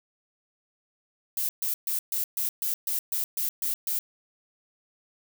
violet noise bursts, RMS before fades -28 dBFS, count 11, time 1.37-3.99 s, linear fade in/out 2 ms, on 120 ms, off 130 ms, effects none

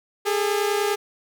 sawtooth tone pair together, 406.4 / 436.4 Hz, G#4 / A4, -38 / -14 cents, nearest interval minor second, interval 124 cents, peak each -18 / -22 dBFS, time 0.25-0.96 s, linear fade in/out 20 ms, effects none

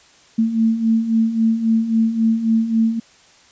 sine beating tone pair, 222.1 / 225.8 Hz, A3 / A3, +16 / +45 cents, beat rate 3.7 Hz, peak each -21 / -15 dBFS, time 0.38-3 s, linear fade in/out 10 ms, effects white hiss -50 dBFS RMS until 3.51 s + resampled to 16000 Hz

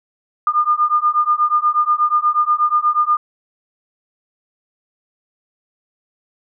sine beating tone pair, 1208 / 1216.3 Hz, D6 / D#6, +48 / -40 cents, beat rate 8.3 Hz, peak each -16 dBFS, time 0.47-3.17 s, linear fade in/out 2 ms, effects none

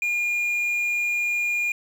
triangle tone with quantisation, 2421 Hz, D#7, 48 cents flat, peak -20 dBFS, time 0.02-1.72 s, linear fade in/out 2 ms, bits 8, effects none

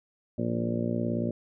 harmonic tone with a mistuned harmonic, 58.27 Hz, A#1, in tune, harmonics 2 / 3 / 4 / 5 / 6 / 7 / 8 / 9 / 10, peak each -33 / -34 / -30 / -40 / -35 / -43 / -41 / -40 / -37 dBFS, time 0.38-1.31 s, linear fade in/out 5 ms, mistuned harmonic 2, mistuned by -29 cents, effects none

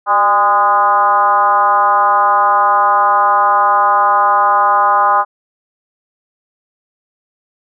sine tone with frequency modulation, 1024 Hz, C6, 38 cents flat, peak -8 dBFS, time 0.06-5.25 s, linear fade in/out 50 ms, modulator 213 Hz, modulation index 1.4, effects none

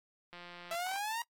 click train, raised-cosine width 0.3 ms, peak -33 dBFS, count 74, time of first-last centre 0.33-0.747 s, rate 175 Hz
sawtooth exponential sweep, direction up, 659.3 to 952 Hz, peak -31 dBFS, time 0.71-1.22 s, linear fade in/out 2 ms
effects noise-tail reverb RT60 0.1 s tail -23 dB re dry + AAC 64 kbps

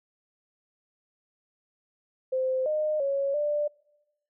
sine tone with pitch steps, 519 / 612 / 554 / 591 Hz, C5 / D#5 / C#5 / D5, -14 / -29 / -1 / +11 cents, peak -24 dBFS, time 2.32-3.68 s, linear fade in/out 10 ms, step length 340 ms, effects noise-tail reverb RT60 1.0 s tail -25 dB re dry

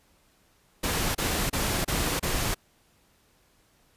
pink noise bursts, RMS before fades -27 dBFS, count 5, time 0.83-2.546 s, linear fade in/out 10 ms, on 320 ms, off 29 ms, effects pink hiss -64 dBFS RMS until 3.96 s + resampled to 32000 Hz

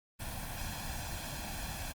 pink noise with comb filter, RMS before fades -40 dBFS, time 0.19-1.93 s, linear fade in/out 20 ms, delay 1.2 ms, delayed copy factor +0.7, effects Opus 32 kbps

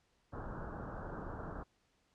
pink low-pass noise, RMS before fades -44 dBFS, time 0.32-1.64 s, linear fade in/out 20 ms, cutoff 1600 Hz, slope 96 dB/octave, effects pink hiss -75 dBFS RMS until 2.14 s + low-pass 7000 Hz 12 dB/octave

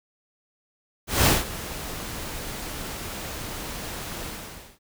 pink noise with ADSR envelope, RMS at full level -17 dBFS, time 1.07-4.79 s, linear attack 190 ms, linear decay 180 ms, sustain -17 dB, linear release 560 ms, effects none

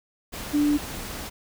sine tone in noise, 293.7 Hz, D4, in tune, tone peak -18 dBFS, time 0.53-0.78 s, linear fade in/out 20 ms, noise pink, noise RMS -35 dBFS, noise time 0.32-1.3 s, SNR +14 dB, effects none

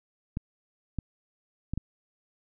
clicks, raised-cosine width 5 ms, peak -18 dBFS, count 4, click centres 0.371 / 0.987 / 1.736 / 1.776 s, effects none

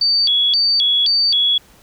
sine tone with vibrato, 3932 Hz, B7, 8 cents flat, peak -12 dBFS, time 0.01-1.58 s, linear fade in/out 5 ms, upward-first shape square, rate 1.9 Hz, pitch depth 270 cents each way, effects pink hiss -49 dBFS RMS until 1.82 s

